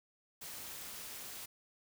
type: noise with amplitude modulation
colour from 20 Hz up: white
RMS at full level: -44 dBFS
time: 0.41-1.46 s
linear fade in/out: 10 ms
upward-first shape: sine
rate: 247 Hz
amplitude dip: 55%
effects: none